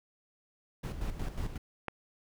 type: noise with tremolo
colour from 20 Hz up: brown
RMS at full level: -34 dBFS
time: 0.83-1.58 s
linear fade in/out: 10 ms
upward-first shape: square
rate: 5.5 Hz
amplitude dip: 60%
type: click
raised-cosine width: 0.5 ms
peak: -19 dBFS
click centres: 1.883 s
effects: none